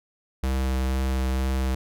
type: tone with vibrato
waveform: square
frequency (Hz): 65.41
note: C2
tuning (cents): 0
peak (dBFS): -23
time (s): 0.43-1.75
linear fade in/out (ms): 5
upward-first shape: triangle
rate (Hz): 2.1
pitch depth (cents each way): 13
effects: none